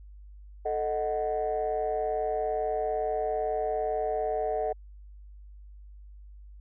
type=chord; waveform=sine; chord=D# diminished; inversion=second; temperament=equal; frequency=440 / 622.3 / 740 Hz; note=A4 / D#5 / F#5; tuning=0 / 0 / 0 cents; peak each=-30 dBFS; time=0.65-4.73 s; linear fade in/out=10 ms; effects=tanh soft clip ceiling -20 dBFS + added 50 Hz sine -45 dBFS peak until 6.6 s